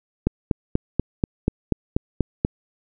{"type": "click train", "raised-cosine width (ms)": 3, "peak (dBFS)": -5, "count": 10, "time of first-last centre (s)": [0.27, 2.449], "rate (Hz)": 4.13, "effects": []}